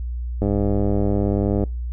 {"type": "click train", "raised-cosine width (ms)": 2, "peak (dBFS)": -9, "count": 124, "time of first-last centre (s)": [0.42, 1.638], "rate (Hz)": 101, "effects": ["noise-tail reverb RT60 0.3 s tail -26 dB re dry", "added 60 Hz sine -24 dBFS peak until 1.92 s"]}